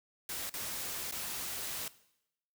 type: noise with dropouts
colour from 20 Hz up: white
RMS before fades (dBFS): -39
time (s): 0.29-1.88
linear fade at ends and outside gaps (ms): 2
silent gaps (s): 0.495-0.539 / 1.112-1.122
effects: noise-tail reverb RT60 0.8 s tail -18 dB re dry